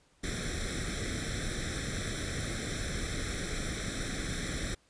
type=noise with comb filter; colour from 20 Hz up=pink; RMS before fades=-35 dBFS; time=0.23-4.75 s; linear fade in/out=10 ms; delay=0.53 ms; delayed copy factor=+0.95; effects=pink hiss -67 dBFS RMS until 4.89 s + resampled to 22050 Hz